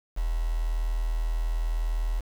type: tone with quantisation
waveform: sine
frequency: 40.42 Hz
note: E1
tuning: 33 cents flat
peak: -24 dBFS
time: 0.16-2.21 s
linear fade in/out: 20 ms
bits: 7
effects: none